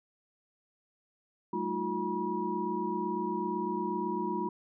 sine tone cluster, 191.2 / 219.2 / 319.7 / 357.5 / 965 Hz, G3 / A3 / D#4 / F4 / B5, -43 / -6 / +47 / +41 / -40 cents, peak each -39 / -38 / -38 / -35 / -34 dBFS, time 1.53-4.49 s, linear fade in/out 5 ms, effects none

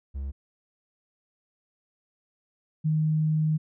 triangle / sine tone pair in turn, 68.6 / 155.48 Hz, C#2 / D#3, -17 / -1 cents, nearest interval octave + major second, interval 1416 cents, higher second, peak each -28 / -21 dBFS, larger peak second, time 0.14-0.32 / 2.84-3.58 s, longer second, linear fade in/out 20 ms, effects none

